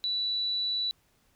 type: tone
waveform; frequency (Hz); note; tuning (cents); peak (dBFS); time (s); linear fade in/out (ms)
sine; 3951; B7; 0; -27; 0.04-0.91; 0
effects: pink hiss -68 dBFS RMS until 1.35 s